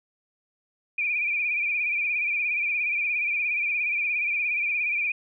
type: tone with vibrato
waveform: sine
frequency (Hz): 2400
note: D7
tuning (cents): +37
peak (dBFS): -23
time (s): 0.98-5.12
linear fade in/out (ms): 5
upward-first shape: sine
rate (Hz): 17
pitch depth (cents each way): 62
effects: none